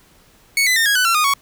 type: tone with pitch steps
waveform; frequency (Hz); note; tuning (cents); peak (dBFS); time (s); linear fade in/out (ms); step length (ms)
sawtooth; 2217 / 2010 / 1821.7 / 1651.3 / 1496.9 / 1356.9 / 1230 / 1114.9; C#7 / B6 / A#6 / G#6 / F#6 / E6 / D#6 / C#6; 0 / +30 / -40 / -10 / +20 / +50 / -20 / +10; -10; 0.57-1.338; 2; 96
effects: pink hiss -52 dBFS RMS until 1.41 s